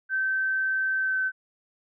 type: tone with pitch glide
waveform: sine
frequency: 1546 to 1530.9 Hz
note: G6 to G6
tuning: -24 to -41 cents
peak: -23 dBFS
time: 0.09-1.32 s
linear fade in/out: 50 ms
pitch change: -17 cents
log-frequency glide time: 0.99-1.19 s
effects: none